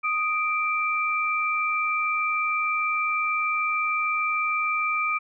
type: tone pair together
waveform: sine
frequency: 1244.5 / 2349 Hz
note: D#6 / D7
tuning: 0 / 0 cents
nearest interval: major seventh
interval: 1100 cents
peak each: -25 dBFS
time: 0.03-5.19 s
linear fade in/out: 20 ms
effects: none